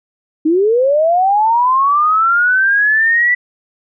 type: linear sweep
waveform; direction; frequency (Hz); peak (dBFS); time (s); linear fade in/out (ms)
sine; up; 300.5 to 1975.5; -9; 0.45-3.35; 10
effects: none